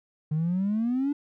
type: exponential sweep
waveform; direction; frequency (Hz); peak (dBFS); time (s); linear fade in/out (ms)
triangle; up; 150 to 293.7; -20; 0.31-1.13; 10
effects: tanh soft clip ceiling -20 dBFS